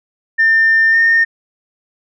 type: tone with pitch glide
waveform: sine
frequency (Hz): 1800 to 1826.2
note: A6 to A#6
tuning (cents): +39 to -36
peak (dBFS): -7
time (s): 0.38-1.25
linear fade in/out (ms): 20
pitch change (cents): +25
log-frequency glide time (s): 0.91-0.97
effects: tanh soft clip ceiling -4 dBFS